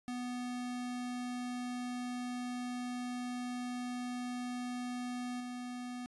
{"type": "tone with level steps", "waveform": "square", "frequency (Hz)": 246.9, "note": "B3", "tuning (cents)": 0, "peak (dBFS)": [-38, -41], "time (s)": [0.08, 6.06], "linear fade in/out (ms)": 0, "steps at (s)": 5.4, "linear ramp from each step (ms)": 5, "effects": ["resampled to 24000 Hz", "13-bit"]}